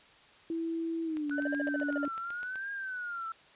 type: tone with pitch glide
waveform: sine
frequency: 329.6 to 286.9 Hz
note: E4 to D4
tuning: 0 to -40 cents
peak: -31 dBFS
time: 0.5-2.08 s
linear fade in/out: 2 ms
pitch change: -240 cents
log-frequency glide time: 1.04-1.31 s
type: click train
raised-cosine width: 0.3 ms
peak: -31 dBFS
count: 12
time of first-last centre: 1.17-2.557 s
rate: 7.93 Hz
type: tone with vibrato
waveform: sine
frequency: 1470 Hz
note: F#6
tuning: 12 cents flat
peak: -35 dBFS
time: 1.31-3.32 s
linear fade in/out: 2 ms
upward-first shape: triangle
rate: 0.89 Hz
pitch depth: 180 cents each way
type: tone bursts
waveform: triangle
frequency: 592 Hz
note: D5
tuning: 14 cents sharp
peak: -30 dBFS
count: 10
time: 1.38-2.049 s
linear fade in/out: 2 ms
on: 21 ms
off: 51 ms
effects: white hiss -58 dBFS RMS until 3.55 s + resampled to 8000 Hz